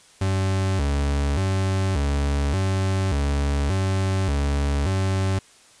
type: tone with vibrato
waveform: 40% pulse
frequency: 82.41 Hz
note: E2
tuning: in tune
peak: -19 dBFS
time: 0.21-5.39 s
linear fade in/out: 5 ms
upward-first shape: square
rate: 0.86 Hz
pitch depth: 260 cents each way
effects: white hiss -52 dBFS RMS until 5.8 s + resampled to 22050 Hz